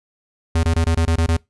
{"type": "tone bursts", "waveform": "square", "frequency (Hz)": 82.41, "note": "E2", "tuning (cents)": 0, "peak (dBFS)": -15, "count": 8, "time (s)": [0.55, 1.368], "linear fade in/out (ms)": 5, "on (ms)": 83, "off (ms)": 22, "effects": ["noise-tail reverb RT60 0.2 s tail -24 dB re dry", "resampled to 24000 Hz"]}